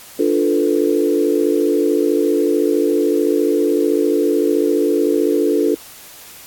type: chord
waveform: sine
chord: B half-diminished seventh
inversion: first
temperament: equal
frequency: 293.7 / 349.2 / 440 / 493.9 Hz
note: D4 / F4 / A4 / B4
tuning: 0 / 0 / 0 / 0 cents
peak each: -18 / -18 / -17 / -23 dBFS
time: 0.19-5.75 s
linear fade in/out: 5 ms
effects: white hiss -39 dBFS RMS until 6.46 s + AAC 64 kbps